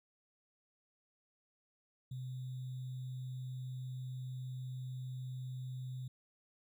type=tone with sample-and-hold; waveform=sine; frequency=128.1 Hz; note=C3; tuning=36 cents flat; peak=-40 dBFS; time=2.11-6.08 s; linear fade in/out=5 ms; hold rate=3675 Hz; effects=none